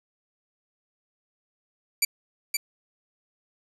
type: tone with echo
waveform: 10% pulse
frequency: 2325 Hz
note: D7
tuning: 18 cents flat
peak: -10 dBFS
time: 2.02-2.05 s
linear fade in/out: 5 ms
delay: 520 ms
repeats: 1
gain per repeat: -4 dB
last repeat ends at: 2.57 s
effects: resampled to 32000 Hz + 8-bit